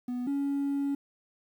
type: tone pair in turn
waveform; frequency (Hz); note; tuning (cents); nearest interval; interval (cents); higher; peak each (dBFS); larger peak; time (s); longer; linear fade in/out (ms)
triangle; 246.9 / 280.3; B3 / C#4; 0 / +19; major second; 219; second; -28 / -24; second; 0.08-0.27 / 0.27-0.95; second; 5
effects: tanh soft clip ceiling -22 dBFS + 10-bit